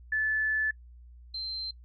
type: tone pair in turn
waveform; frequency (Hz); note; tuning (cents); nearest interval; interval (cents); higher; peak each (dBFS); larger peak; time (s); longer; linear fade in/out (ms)
sine; 1739 / 4121; A6 / C8; -21 / -27; octave + minor third; 1494; second; -25 / -33; first; 0.12-0.71 / 1.34-1.71; first; 5
effects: noise-tail reverb RT60 0.1 s tail -25 dB re dry + added 60 Hz sine -48 dBFS peak until 1.84 s